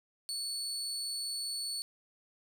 30% pulse tone, 4435 Hz, C#8, in tune, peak -32 dBFS, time 0.29-1.82 s, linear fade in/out 0 ms, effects none

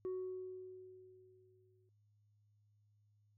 sine tone with exponential decay, 371.2 Hz, F#4, 6 cents sharp, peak -35 dBFS, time 0.05-1.89 s, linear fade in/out 0 ms, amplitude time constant 400 ms, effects tanh soft clip ceiling -37 dBFS + added 104 Hz sine -70 dBFS peak until 3.37 s

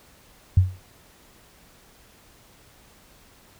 sine tone with exponential decay, 92.5 Hz, F#2, in tune, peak -9 dBFS, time 0.57-0.8 s, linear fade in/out 5 ms, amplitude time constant 48 ms, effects pink hiss -54 dBFS RMS until 3.59 s

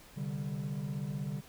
triangle chord, C suspended second, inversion none, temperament equal, 130.81 / 146.83 / 196 Hz, C3 / D3 / G3, 0 / 0 / 0 cents, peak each -38 / -34 / -37 dBFS, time 0.16-1.41 s, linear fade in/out 20 ms, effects tanh soft clip ceiling -27 dBFS + pink hiss -56 dBFS RMS until 1.48 s

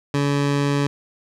20% pulse tone, 142.4 Hz, C#3, 47 cents sharp, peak -13 dBFS, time 0.14-0.87 s, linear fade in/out 2 ms, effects low-pass 7000 Hz 12 dB/octave + 9-bit

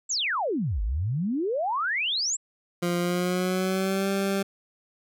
sine exponential two-way sweep, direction down then up, 7900 to 47.43 to 7900 Hz, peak -24 dBFS, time 0.09-2.37 s, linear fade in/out 20 ms, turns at 0.82 s
20% pulse tone with pitch glide, 174.61 to 195.99 Hz, F3 to G3, 0 to 0 cents, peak -19 dBFS, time 2.82-4.43 s, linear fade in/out 10 ms, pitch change +200 cents, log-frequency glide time 2.99-4.09 s
effects none

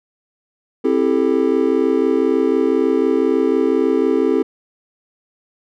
triangle chord, A minor seventh, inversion first, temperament just, 264 / 330 / 396 / 440 Hz, C4 / E4 / G4 / A4, +16 / +2 / +18 / 0 cents, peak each -17 dBFS, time 0.84-4.43 s, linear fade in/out 10 ms, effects none

